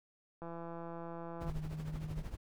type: click train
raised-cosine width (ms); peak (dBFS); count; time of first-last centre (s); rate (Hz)
1; -32; 182; 0.42-1.497; 168
type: noise with tremolo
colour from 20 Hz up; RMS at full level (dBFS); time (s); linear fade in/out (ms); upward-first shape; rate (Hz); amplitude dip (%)
brown; -40; 1.4-2.37; 20; triangle; 13; 80
type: tone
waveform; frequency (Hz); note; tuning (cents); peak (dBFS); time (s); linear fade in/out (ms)
sine; 155; D#3; -6; -40; 1.44-2.23; 20
effects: none